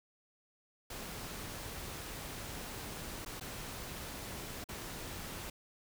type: noise with dropouts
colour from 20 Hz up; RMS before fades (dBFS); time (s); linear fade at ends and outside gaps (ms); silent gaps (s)
pink; -44; 0.9-5.5; 5; 3.25-3.26 / 3.399-3.409 / 4.642-4.688
effects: none